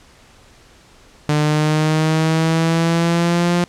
sawtooth exponential sweep, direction up, 149.3 to 175.6 Hz, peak -10 dBFS, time 1.29-3.64 s, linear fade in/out 0 ms, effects pink hiss -48 dBFS RMS until 3.68 s + low-pass 8000 Hz 12 dB/octave

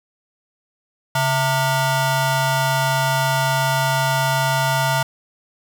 25% pulse ring-modulated tone, 523.3 Hz, C5, in tune, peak -10 dBFS, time 1.15-5.03 s, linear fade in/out 5 ms, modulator 386 Hz, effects none

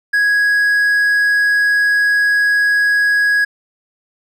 triangle tone, 1661.2 Hz, G#6, in tune, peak -9 dBFS, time 0.13-3.45 s, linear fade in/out 10 ms, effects none

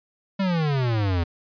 square exponential sweep, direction down, 200.1 to 82.41 Hz, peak -21 dBFS, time 0.39-1.24 s, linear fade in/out 10 ms, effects resampled to 11025 Hz

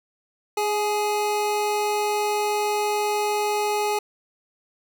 square tone pair together, 415.3 / 841.5 Hz, G#4 / G#5, 0 / +23 cents, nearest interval octave, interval 1223 cents, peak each -25 dBFS, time 0.57-3.99 s, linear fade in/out 5 ms, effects none

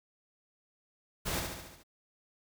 pink noise with echo, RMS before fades -34 dBFS, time 1.25-1.41 s, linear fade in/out 20 ms, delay 71 ms, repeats 6, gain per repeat -4 dB, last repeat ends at 1.836 s, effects none

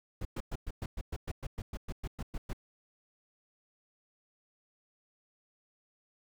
brown noise bursts, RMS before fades -36 dBFS, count 16, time 0.21-2.532 s, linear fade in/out 5 ms, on 42 ms, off 110 ms, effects none

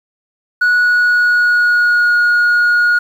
sine tone with pitch glide, 1465 to 1440.7 Hz, F#6 to F#6, -18 to -47 cents, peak -6 dBFS, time 0.61-2.99 s, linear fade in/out 10 ms, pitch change -29 cents, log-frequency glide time 0.77-2.16 s, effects tanh soft clip ceiling -8 dBFS + 7-bit

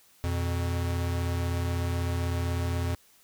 square tone pair together, 86.3 / 122.32 Hz, F2 / B2, -20 / -16 cents, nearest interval tritone, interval 604 cents, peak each -28 / -35 dBFS, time 0.24-2.95 s, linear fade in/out 0 ms, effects white hiss -60 dBFS RMS until 3.23 s

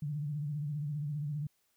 sine tone with vibrato, 147.5 Hz, D3, 8 cents sharp, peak -33 dBFS, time 0.02-1.47 s, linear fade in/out 5 ms, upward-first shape sine, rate 15 Hz, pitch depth 82 cents each way, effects white hiss -75 dBFS RMS until 1.76 s

